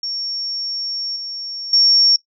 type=tone with level steps; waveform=sine; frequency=5500 Hz; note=F8; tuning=27 cents flat; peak=-22 / -26 / -10 dBFS; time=0.03-2.16 s; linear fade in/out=2 ms; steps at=1.16 / 1.73 s; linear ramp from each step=2 ms; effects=noise-tail reverb RT60 0.1 s tail -20 dB re dry